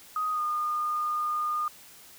sine tone with pitch glide, 1250 to 1219.3 Hz, D#6 to D#6, +8 to -35 cents, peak -26 dBFS, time 0.16-1.68 s, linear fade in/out 2 ms, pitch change -43 cents, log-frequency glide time 0.32-0.41 s, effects white hiss -51 dBFS RMS until 2.18 s

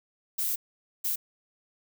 violet noise bursts at uneven times, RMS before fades -29 dBFS, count 2, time 0.38-0.56 / 1.04-1.16 s, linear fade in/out 10 ms, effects none

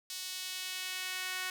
sawtooth tone with high-pass filter sweep, 370 Hz, F#4, in tune, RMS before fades -39 dBFS, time 0.1-1.5 s, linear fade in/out 2 ms, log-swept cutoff 4300 to 1700 Hz, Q 1.2, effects none

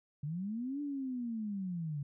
sine linear two-way sweep, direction up then down, 138.59 to 293.7 to 138.59 Hz, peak -35 dBFS, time 0.23-2.03 s, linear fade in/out 5 ms, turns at 0.81 s, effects none

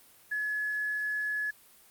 sine tone with quantisation, 1701 Hz, G#6, 41 cents sharp, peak -29 dBFS, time 0.31-1.51 s, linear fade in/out 10 ms, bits 9, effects white hiss -58 dBFS RMS until 1.9 s + Opus 32 kbps

